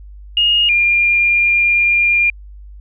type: tone pair in turn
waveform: sine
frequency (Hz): 2856 / 2403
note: F7 / D7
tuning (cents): +38 / +39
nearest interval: minor third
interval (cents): 299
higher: first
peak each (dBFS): -10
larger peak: neither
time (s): 0.37-0.69 / 0.69-2.3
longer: second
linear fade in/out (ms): 2
effects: added 50 Hz sine -33 dBFS peak until 2.8 s